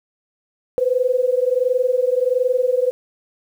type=tone pair together; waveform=sine; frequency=493.9 / 515.3 Hz; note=B4 / C5; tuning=0 / -27 cents; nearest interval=minor second; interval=73 cents; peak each=-18 dBFS; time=0.78-2.91 s; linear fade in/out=0 ms; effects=8-bit